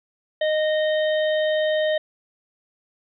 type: harmonic tone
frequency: 618 Hz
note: D#5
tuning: 12 cents flat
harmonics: 1 / 3 / 5 / 6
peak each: -19 / -29 / -33 / -35 dBFS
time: 0.41-1.98 s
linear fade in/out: 5 ms
effects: none